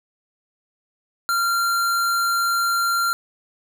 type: tone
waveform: square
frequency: 1381 Hz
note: F6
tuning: 20 cents flat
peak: -19 dBFS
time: 1.29-3.13 s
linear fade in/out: 0 ms
effects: none